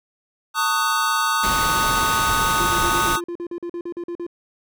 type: chord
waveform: square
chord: D# half-diminished seventh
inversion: second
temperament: just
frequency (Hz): 896 / 1120.1 / 1244.5 / 1493.4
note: A5 / C#6 / D#6 / F#6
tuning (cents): +31 / +18 / 0 / +16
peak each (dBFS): -26 / -27 / -22 / -26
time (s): 0.54-3.21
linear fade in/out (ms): 50
type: noise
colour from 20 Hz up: pink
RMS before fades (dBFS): -26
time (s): 1.43-3.16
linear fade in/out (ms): 5
type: tone bursts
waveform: triangle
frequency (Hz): 346.1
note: F4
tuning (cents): -16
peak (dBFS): -24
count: 15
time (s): 2.6-4.266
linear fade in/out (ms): 2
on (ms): 70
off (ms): 44
effects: none